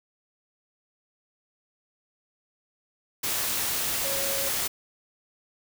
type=tone in noise; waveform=sine; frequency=550 Hz; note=C#5; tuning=14 cents flat; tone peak=-33 dBFS; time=4.04-4.49 s; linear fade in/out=10 ms; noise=white; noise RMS=-28 dBFS; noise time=3.23-4.68 s; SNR=-8 dB; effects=none